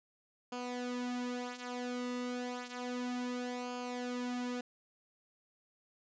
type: tone with flanger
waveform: sawtooth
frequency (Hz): 246.9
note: B3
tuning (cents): 0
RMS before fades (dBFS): -39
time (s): 0.52-4.61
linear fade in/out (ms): 5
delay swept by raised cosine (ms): 0.52 to 5.32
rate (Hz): 0.31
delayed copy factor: -0.7
effects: resampled to 16000 Hz